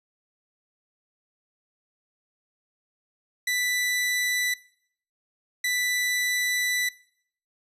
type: tone pair in turn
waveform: sawtooth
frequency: 1981 / 1981 Hz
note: B6 / B6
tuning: +5 / +5 cents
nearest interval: unison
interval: 0 cents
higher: neither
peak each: -20 dBFS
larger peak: neither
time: 3.47-4.54 / 5.64-6.89 s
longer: second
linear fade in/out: 5 ms
effects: noise-tail reverb RT60 0.6 s tail -19 dB re dry + resampled to 32000 Hz